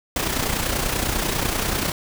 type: noise with amplitude modulation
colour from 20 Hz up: pink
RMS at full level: -21 dBFS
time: 0.16-1.92 s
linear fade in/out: 2 ms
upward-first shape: sine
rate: 30.2 Hz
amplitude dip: 55%
effects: none